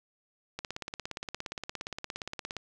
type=click train; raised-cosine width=0.2 ms; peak=-19 dBFS; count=35; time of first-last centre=0.59-2.567 s; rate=17.2 Hz; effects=10-bit